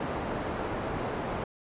white low-pass noise, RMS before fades -33 dBFS, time 0-1.44 s, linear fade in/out 5 ms, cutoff 840 Hz, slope 12 dB/octave, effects resampled to 8000 Hz

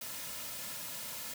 white noise with comb filter, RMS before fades -42 dBFS, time 0.01-1.34 s, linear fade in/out 5 ms, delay 2.6 ms, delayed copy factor -0.6, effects none

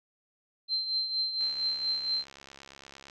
sine tone with tremolo, 4121 Hz, C8, 27 cents flat, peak -25 dBFS, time 0.68-2.25 s, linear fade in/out 50 ms, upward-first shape triangle, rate 4.3 Hz, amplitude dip 65%
click train, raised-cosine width 0.2 ms, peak -30 dBFS, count 117, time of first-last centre 1.41-3.099 s, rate 68.7 Hz
effects none

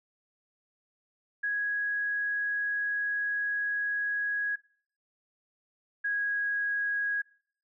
sine tone pair in turn, 1661.2 / 1652 Hz, G#6 / G#6, 0 / -10 cents, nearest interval unison, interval 10 cents, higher first, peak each -27 dBFS, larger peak neither, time 1.43-4.56 / 6.04-7.22 s, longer first, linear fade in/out 10 ms, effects noise-tail reverb RT60 0.5 s tail -21 dB re dry

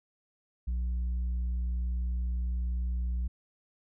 sine tone with tanh clipping, 60.6 Hz, B1, 32 cents flat, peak -29 dBFS, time 0.67-3.28 s, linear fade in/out 10 ms, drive 3 dB, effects none

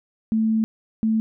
sine tone pair in turn, 220.9 / 220.9 Hz, A3 / A3, +7 / +7 cents, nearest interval unison, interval 0 cents, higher neither, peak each -17 dBFS, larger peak neither, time 0.32-0.64 / 1.03-1.2 s, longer first, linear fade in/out 0 ms, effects none

